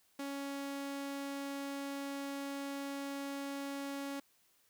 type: tone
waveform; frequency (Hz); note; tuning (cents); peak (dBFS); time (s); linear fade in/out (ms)
sawtooth; 278.6; C#4; +9; -35; 0.19-4.2; 5
effects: white hiss -71 dBFS RMS until 4.69 s